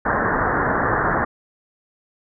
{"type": "low-pass noise", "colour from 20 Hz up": "white", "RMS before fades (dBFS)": -20, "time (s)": [0.05, 1.25], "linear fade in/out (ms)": 10, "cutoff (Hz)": 1800, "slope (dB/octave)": 96, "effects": []}